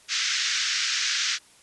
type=band-pass noise; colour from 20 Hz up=white; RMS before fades=-26 dBFS; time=0.08-1.39 s; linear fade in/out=50 ms; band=1400 to 6400 Hz; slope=48 dB/octave; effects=white hiss -55 dBFS RMS until 1.62 s + resampled to 24000 Hz